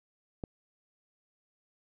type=click; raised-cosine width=2 ms; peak=-23 dBFS; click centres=0.438 s; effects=none